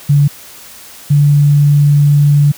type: tone pair in turn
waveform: sine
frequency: 143.7 / 145.03 Hz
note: D3 / D3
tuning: -37 / -21 cents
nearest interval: unison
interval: 16 cents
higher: second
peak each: -5 dBFS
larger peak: neither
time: 0.09-0.28 / 1.1-2.52 s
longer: second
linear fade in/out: 10 ms
effects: white hiss -35 dBFS RMS until 2.57 s